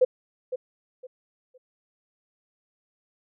sine tone with echo, 508 Hz, B4, 49 cents sharp, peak -14 dBFS, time 0.01-0.05 s, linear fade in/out 10 ms, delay 510 ms, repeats 3, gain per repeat -12 dB, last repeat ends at 1.58 s, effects none

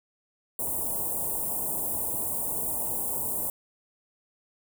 white band-stop noise, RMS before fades -30 dBFS, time 0.59-3.5 s, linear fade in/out 2 ms, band 970 to 8300 Hz, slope 48 dB/octave, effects none

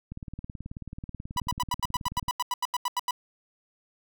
click train, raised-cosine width 5 ms, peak -25 dBFS, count 41, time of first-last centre 0.12-2.282 s, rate 18.5 Hz
45% pulse tone bursts, 986 Hz, B5, 3 cents flat, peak -25 dBFS, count 16, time 1.37-3.109 s, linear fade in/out 2 ms, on 29 ms, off 85 ms
effects none

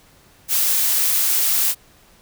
blue noise, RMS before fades -18 dBFS, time 0.48-1.75 s, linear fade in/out 50 ms, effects pink hiss -52 dBFS RMS until 2.21 s

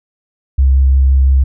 sine tone with vibrato, 67 Hz, C2, 42 cents sharp, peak -5 dBFS, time 0.58-1.44 s, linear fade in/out 10 ms, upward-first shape sine, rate 5.8 Hz, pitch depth 10 cents each way, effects tanh soft clip ceiling -2 dBFS

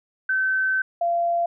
sine tone pair in turn, 1535 / 686.7 Hz, G6 / F5, -37 / -29 cents, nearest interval octave + major second, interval 1392 cents, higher first, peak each -19 dBFS, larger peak neither, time 0.29-0.82 / 1.01-1.46 s, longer first, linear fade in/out 5 ms, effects none

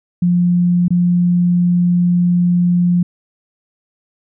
sine tone with dropouts, 176.1 Hz, F3, 15 cents sharp, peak -10 dBFS, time 0.22-3.03 s, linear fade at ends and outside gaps 5 ms, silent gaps 0.882-0.905 s, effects none

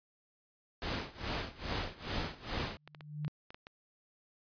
pink noise with tremolo, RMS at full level -35 dBFS, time 0.82-2.77 s, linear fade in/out 0 ms, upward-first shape sine, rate 2.4 Hz, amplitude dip 90%
clicks, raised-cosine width 0.3 ms, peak -32 dBFS, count 8, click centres 2.711 / 2.876 / 2.948 / 3.008 / 3.248 / 3.505 / 3.545 / 3.669 s
sine tone with exponential growth, 149.7 Hz, D3, 33 cents sharp, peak -31 dBFS, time 2.77-3.28 s, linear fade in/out 0 ms, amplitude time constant 110 ms
effects resampled to 11025 Hz

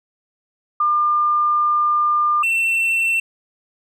sine / triangle tone pair in turn, 1200 / 2694 Hz, D6 / E7, +37 / +37 cents, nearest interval octave + major second, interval 1400 cents, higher second, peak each -14 dBFS, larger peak neither, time 0.8-2.43 / 2.43-3.2 s, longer first, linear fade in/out 5 ms, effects none

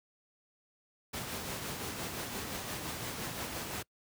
pink noise with tremolo, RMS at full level -37 dBFS, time 1.13-3.83 s, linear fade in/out 10 ms, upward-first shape triangle, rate 5.8 Hz, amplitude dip 40%, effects noise-tail reverb RT60 0.1 s tail -25 dB re dry + high-pass 80 Hz 12 dB/octave

